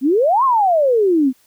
sine exponential two-way sweep, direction up then down, 246.9 to 1108.7 to 246.9 Hz, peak -11 dBFS, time 0.01-1.33 s, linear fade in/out 50 ms, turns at 0.44 s, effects white hiss -56 dBFS RMS until 1.46 s

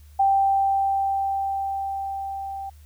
sine tone with level ramp, 784 Hz, G5, in tune, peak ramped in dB -15 to -30 dBFS, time 0.19-2.7 s, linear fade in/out 10 ms, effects added 74 Hz sine -45 dBFS peak until 2.85 s + white hiss -60 dBFS RMS until 2.85 s

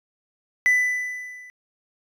triangle tone with level ramp, 1993 Hz, B6, 15 cents sharp, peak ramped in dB -11 to -40 dBFS, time 0.66-1.5 s, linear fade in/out 0 ms, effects tanh soft clip ceiling -8 dBFS

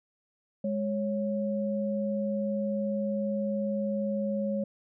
sine tone pair together, 206.6 / 552 Hz, G#3 / C#5, -9 / -7 cents, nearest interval octave + perfect fourth, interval 1702 cents, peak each -29 / -31 dBFS, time 0.64-4.64 s, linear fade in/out 5 ms, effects none

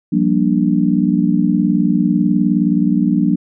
sine chord, G minor seventh, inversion third, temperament just, 176.4 / 196 / 235.2 / 294 Hz, F3 / G3 / Bb3 / D4, +18 / 0 / +16 / +2 cents, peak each -17 dBFS, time 0.12-3.36 s, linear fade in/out 10 ms, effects none

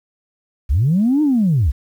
sine linear two-way sweep, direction up then down, 53.7 to 311.1 to 53.7 Hz, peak -11 dBFS, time 0.69-1.72 s, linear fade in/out 20 ms, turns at 1.22 s, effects tanh soft clip ceiling -8 dBFS + 8-bit

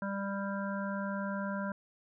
harmonic tone, 198 Hz, G3, 18 cents sharp, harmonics 1 / 3 / 5 / 7 / 8, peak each -35 / -40 / -42 / -43 / -44 dBFS, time 0.02-1.72 s, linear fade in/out 2 ms, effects none

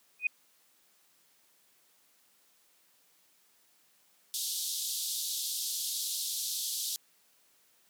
sine tone with exponential growth, 2489 Hz, D#7, in tune, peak -21 dBFS, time 0.19-0.27 s, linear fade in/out 5 ms, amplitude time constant 17 ms
pink band-pass noise, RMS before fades -35 dBFS, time 4.34-6.96 s, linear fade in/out 0 ms, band 3500 to 15000 Hz, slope 48 dB/octave
effects white hiss -67 dBFS RMS until 7.89 s + high-pass 150 Hz 12 dB/octave

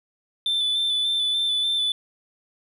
sine tone with vibrato, 3520 Hz, A7, in tune, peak -18 dBFS, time 0.46-1.92 s, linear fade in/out 2 ms, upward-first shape square, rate 3.4 Hz, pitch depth 18 cents each way, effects tanh soft clip ceiling -19 dBFS

